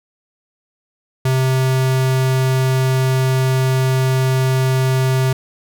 square tone, 130.81 Hz, C3, in tune, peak -14 dBFS, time 1.25-5.33 s, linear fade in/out 5 ms, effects none

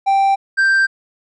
triangle tone pair in turn, 784 / 1572.4 Hz, G5 / G6, 0 / +5 cents, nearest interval octave, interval 1205 cents, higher second, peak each -9 dBFS, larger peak neither, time 0.06-0.36 / 0.57-0.87 s, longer neither, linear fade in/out 20 ms, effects resampled to 22050 Hz

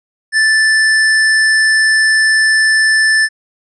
square tone, 1758 Hz, A6, 2 cents flat, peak -9 dBFS, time 0.32-3.29 s, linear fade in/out 50 ms, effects resampled to 22050 Hz

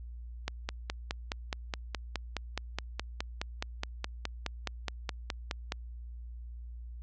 click train, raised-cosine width 0.2 ms, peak -15 dBFS, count 26, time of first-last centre 0.48-5.721 s, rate 4.77 Hz, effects added 59 Hz sine -41 dBFS peak until 7.02 s + low-pass 6000 Hz 12 dB/octave

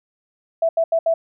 sine tone bursts at uneven times, 659.3 Hz, E5, in tune, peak -14 dBFS, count 4, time 0.62-0.69 / 0.77-0.84 / 0.92-0.99 / 1.06-1.14 s, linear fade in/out 5 ms, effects none

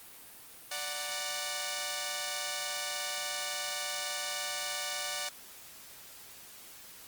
5% pulse chord, D augmented, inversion none, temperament equal, 587.3 / 740 / 932.3 Hz, D5 / F#5 / A#5, 0 / 0 / 0 cents, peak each -26 / -26 / -32 dBFS, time 0.71-5.29 s, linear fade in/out 5 ms, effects white hiss -51 dBFS RMS until 7.07 s + Opus 32 kbps

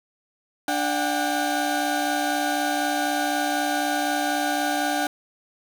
30% pulse tone cluster, 294.3 / 733 / 797 Hz, D4 / F#5 / G5, +4 / -16 / +28 cents, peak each -24 dBFS, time 0.68-5.07 s, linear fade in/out 2 ms, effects none

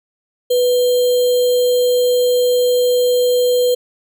sine tone with sample-and-hold, 493.9 Hz, B4, in tune, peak -11 dBFS, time 0.5-3.75 s, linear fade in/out 10 ms, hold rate 3675 Hz, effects none

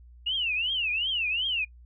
sine tone with vibrato, 2802 Hz, F7, 5 cents sharp, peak -25 dBFS, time 0.26-1.65 s, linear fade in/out 10 ms, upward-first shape triangle, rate 2.7 Hz, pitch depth 270 cents each way, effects noise-tail reverb RT60 0.1 s tail -23 dB re dry + added 60 Hz sine -48 dBFS peak until 1.85 s

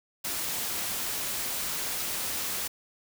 white noise, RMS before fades -32 dBFS, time 0.24-2.68 s, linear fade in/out 10 ms, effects none

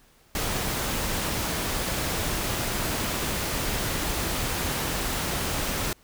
pink noise, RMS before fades -28 dBFS, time 0.35-5.93 s, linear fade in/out 2 ms, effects pink hiss -59 dBFS RMS until 6.03 s

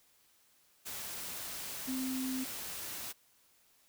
sine tone in noise, 260 Hz, C4, 11 cents flat, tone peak -34 dBFS, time 1.87-2.45 s, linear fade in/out 20 ms, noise white, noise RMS -42 dBFS, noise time 0.85-3.13 s, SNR +5 dB, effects white hiss -68 dBFS RMS until 3.88 s

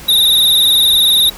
square tone with vibrato, 3729 Hz, A#7, in tune, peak -8 dBFS, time 0.08-1.3 s, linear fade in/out 10 ms, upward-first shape sine, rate 20 Hz, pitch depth 74 cents each way, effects pink hiss -33 dBFS RMS until 1.37 s

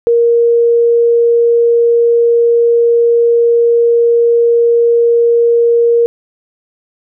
sine tone, 469.1 Hz, A#4, 11 cents sharp, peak -6 dBFS, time 0.07-6.06 s, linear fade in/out 0 ms, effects none

